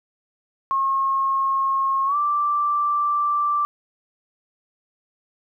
sine tone with pitch glide, 1082 to 1173.1 Hz, C#6 to D6, -42 to -2 cents, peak -18 dBFS, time 0.71-3.65 s, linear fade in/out 0 ms, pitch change +140 cents, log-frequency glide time 2.06-2.16 s, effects 10-bit

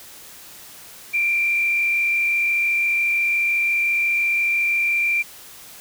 sine tone with frequency modulation, 2371 Hz, D7, 16 cents sharp, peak -17 dBFS, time 1.13-5.23 s, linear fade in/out 20 ms, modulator 45.8 Hz, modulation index 0.87, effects white hiss -42 dBFS RMS until 5.8 s

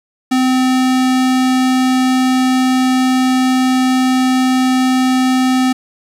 square tone, 257.3 Hz, C4, 29 cents flat, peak -11 dBFS, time 0.31-5.73 s, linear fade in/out 10 ms, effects low-pass 10000 Hz 12 dB/octave + 7-bit

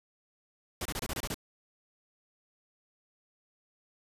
pink noise bursts, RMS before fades -35 dBFS, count 8, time 0.81-1.344 s, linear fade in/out 2 ms, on 44 ms, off 26 ms, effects resampled to 32000 Hz

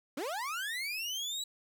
30% pulse linear sweep, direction up, 243.4 to 3951 Hz, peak -32 dBFS, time 0.17-1.44 s, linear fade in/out 5 ms, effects none

